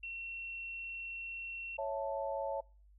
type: tone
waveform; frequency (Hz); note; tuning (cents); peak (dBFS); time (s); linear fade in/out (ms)
sine; 2719; F7; -47; -40; 0.03-1.77; 5
type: chord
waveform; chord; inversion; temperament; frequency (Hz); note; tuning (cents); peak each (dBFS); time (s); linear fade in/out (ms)
sine; A major; first; equal; 554.4 / 659.3 / 880; C#5 / E5 / A5; 0 / 0 / 0; -37 / -40 / -40; 1.78-2.61; 10
effects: noise-tail reverb RT60 0.4 s tail -26 dB re dry + added 50 Hz sine -59 dBFS peak until 2.98 s